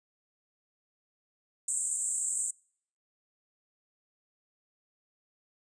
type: band-pass noise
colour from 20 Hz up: white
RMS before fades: -32 dBFS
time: 1.68-2.51 s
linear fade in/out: 5 ms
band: 7400 to 8700 Hz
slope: 96 dB/octave
effects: noise-tail reverb RT60 0.6 s tail -26 dB re dry + resampled to 22050 Hz